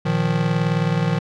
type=chord; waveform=square; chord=Bb suspended fourth; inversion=none; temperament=just; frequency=116.54 / 155.39 / 174.81 Hz; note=Bb2 / Eb3 / F3; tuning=0 / -2 / +2 cents; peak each=-26 / -21 / -23 dBFS; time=0.05-1.19 s; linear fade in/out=10 ms; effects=low-pass 4000 Hz 12 dB/octave